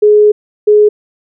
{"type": "tone pair in turn", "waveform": "sine", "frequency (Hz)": [420, 420], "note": ["G#4", "G#4"], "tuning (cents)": [19, 19], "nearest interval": "unison", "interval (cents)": 0, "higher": "neither", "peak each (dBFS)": -3, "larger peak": "neither", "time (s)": [[0.02, 0.32], [0.67, 0.89]], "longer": "first", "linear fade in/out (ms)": 10, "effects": []}